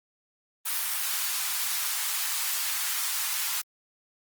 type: high-pass noise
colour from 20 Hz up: white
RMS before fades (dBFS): -29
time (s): 0.65-3.62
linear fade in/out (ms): 20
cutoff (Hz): 890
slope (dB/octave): 24
effects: Opus 32 kbps